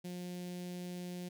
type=tone with notch filter; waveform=sawtooth; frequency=178.4 Hz; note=F3; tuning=37 cents sharp; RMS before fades=-43 dBFS; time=0.04-1.29 s; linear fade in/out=10 ms; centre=1200 Hz; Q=0.55; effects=none